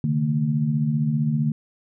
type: tone cluster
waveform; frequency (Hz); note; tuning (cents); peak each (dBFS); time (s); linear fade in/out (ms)
sine; 135.2 / 150.5 / 225.8; C#3 / D3 / A3; -43 / +43 / +45; -29 / -21 / -24; 0.04-1.52; 2
effects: none